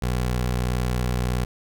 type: tone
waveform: 20% pulse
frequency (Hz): 61.6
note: B1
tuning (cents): -4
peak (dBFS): -17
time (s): 0.02-1.45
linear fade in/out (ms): 5
effects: none